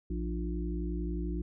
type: harmonic tone with a mistuned harmonic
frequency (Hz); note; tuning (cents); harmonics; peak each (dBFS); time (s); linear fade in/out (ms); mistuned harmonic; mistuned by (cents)
58.27; A#1; 0; 1 / 3 / 5 / 6; -33 / -38 / -40 / -41; 0.1-1.42; 5; 5; +41
effects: none